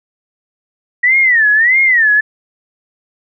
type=tone with vibrato; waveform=sine; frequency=1900 Hz; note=A#6; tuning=33 cents sharp; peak=-7 dBFS; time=1.03-2.21 s; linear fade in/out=10 ms; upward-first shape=sine; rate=1.6 Hz; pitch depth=210 cents each way; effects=none

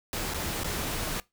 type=noise with dropouts; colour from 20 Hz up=pink; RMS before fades=-32 dBFS; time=0.13-1.2 s; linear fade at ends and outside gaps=1 ms; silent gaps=0.338-0.343 / 0.635-0.644 s; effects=noise-tail reverb RT60 0.2 s tail -21 dB re dry

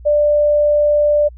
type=tone; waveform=sine; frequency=591 Hz; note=D5; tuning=11 cents sharp; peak=-10 dBFS; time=0.05-1.29 s; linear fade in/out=20 ms; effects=added 60 Hz sine -34 dBFS peak until 1.37 s

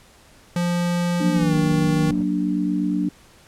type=tone with pitch glide; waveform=square; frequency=174.61 to 158.28 Hz; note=F3 to D#3; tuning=0 to +30 cents; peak=-20 dBFS; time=0.56-2.11 s; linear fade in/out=2 ms; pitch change=-170 cents; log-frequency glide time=1.33-1.54 s
type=chord; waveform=sine; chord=Gb augmented; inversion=none; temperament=equal; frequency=185 / 233.1 / 293.7 Hz; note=Gb3 / Bb3 / D4; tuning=0 / 0 / 0 cents; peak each=-23 / -27 / -22 dBFS; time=1.2-3.09 s; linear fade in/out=5 ms
type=low-pass noise; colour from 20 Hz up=white; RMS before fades=-36 dBFS; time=1.36-2.23 s; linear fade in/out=5 ms; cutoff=270 Hz; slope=12 dB/octave
effects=pink hiss -51 dBFS RMS until 3.47 s + low-pass 11000 Hz 12 dB/octave

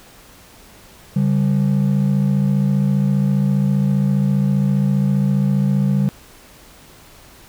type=ring-modulated tone; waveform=triangle; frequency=168.3 Hz; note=E3; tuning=36 cents sharp; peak=-8 dBFS; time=1.16-6.09 s; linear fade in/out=0 ms; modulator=27.5 Hz; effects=tanh soft clip ceiling -6 dBFS + pink hiss -45 dBFS RMS until 7.48 s

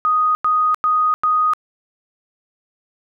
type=tone bursts; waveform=sine; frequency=1244.5 Hz; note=D#6; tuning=in tune; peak=-13 dBFS; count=4; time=0.05-1.535 s; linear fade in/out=0 ms; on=300 ms; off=95 ms; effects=none

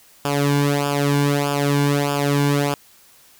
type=tone with flanger; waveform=sawtooth; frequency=142.9 Hz; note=D3; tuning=47 cents flat; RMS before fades=-19 dBFS; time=0.25-2.74 s; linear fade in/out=0 ms; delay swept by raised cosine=0.49 to 1.59 ms; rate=1.6 Hz; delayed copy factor=-0.8; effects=white hiss -51 dBFS RMS until 3.39 s

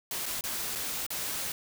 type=noise with dropouts; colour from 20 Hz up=white; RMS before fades=-34 dBFS; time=0.11-1.52 s; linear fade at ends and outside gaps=2 ms; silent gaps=0.258-0.262 / 0.41-0.438 / 0.753-0.756 / 1.065-1.104 s; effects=none

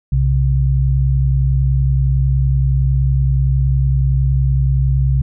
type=tone pair together; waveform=sine; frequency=63 / 133.75 Hz; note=B1 / C3; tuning=+35 / +38 cents; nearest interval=octave + minor second; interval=1303 cents; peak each=-14 dBFS; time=0.12-5.22 s; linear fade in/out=5 ms; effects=none

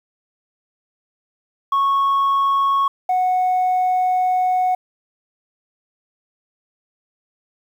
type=tone pair in turn; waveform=sine; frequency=1103 / 736.2 Hz; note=C#6 / F#5; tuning=-9 / -9 cents; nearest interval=perfect fifth; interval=700 cents; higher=first; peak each=-12 / -13 dBFS; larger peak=first; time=1.72-2.88 / 3.09-4.75 s; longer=second; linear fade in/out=5 ms; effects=tanh soft clip ceiling -13 dBFS + 8-bit

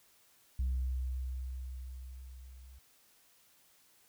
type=tone with level ramp; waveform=sine; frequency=64 Hz; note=C2; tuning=38 cents flat; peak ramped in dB=-27 to -51 dBFS; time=0.59-2.79 s; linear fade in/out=5 ms; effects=tanh soft clip ceiling -28 dBFS + white hiss -66 dBFS RMS until 4.08 s

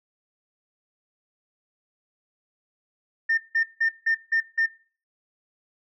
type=tone bursts; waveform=sine; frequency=1811 Hz; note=A6; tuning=49 cents sharp; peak=-18 dBFS; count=6; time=3.29-4.662 s; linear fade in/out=10 ms; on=87 ms; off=170 ms; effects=noise-tail reverb RT60 0.4 s tail -19 dB re dry + tanh soft clip ceiling -15 dBFS

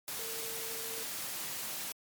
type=tone in noise; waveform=sine; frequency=453 Hz; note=A#4; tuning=50 cents flat; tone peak=-46 dBFS; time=0.19-1.03 s; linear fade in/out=0 ms; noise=white; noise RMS=-39 dBFS; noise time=0.08-1.92 s; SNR=-10 dB; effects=high-pass 100 Hz 12 dB/octave + MP3 96 kbps

